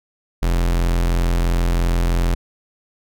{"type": "tone", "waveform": "45% pulse", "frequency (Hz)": 43, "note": "F1", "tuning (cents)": -26, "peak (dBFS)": -15, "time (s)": [0.42, 2.35], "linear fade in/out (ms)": 10, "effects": []}